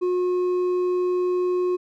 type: tone with hard clipping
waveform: sine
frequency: 361.2 Hz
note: F#4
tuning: 42 cents flat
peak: -21 dBFS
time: 0.01-1.77 s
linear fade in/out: 20 ms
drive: 4 dB
effects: none